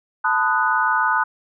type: chord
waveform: sine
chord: B dominant seventh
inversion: third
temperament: equal with one note detuned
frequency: 880 / 1006.8 / 1244.5 / 1480 Hz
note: A5 / B5 / D#6 / F#6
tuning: 0 / +33 / 0 / 0 cents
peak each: -22 / -23 / -22 / -20 dBFS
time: 0.24-1.24 s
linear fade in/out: 10 ms
effects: none